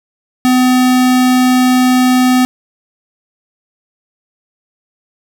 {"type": "tone", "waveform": "square", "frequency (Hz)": 253.2, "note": "B3", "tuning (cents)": 43, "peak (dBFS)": -8, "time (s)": [0.45, 2.45], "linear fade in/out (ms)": 0, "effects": []}